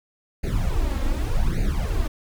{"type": "noise with flanger", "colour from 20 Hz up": "brown", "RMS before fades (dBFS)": -22, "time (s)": [0.43, 2.08], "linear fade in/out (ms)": 10, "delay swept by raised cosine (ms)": [0.45, 3.75], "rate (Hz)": 0.85, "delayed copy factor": 1, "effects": []}